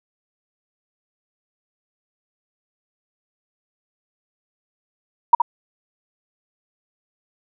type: tone with echo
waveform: sine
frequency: 946 Hz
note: A#5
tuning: 25 cents sharp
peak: -5 dBFS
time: 5.33-5.35 s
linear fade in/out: 5 ms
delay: 69 ms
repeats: 1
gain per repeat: -7 dB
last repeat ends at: 5.419 s
effects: none